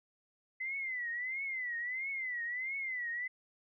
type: tone with vibrato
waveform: sine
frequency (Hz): 2026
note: B6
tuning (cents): +44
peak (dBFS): -35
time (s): 0.6-3.28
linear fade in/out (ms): 10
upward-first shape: triangle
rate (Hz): 1.5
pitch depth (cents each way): 160
effects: none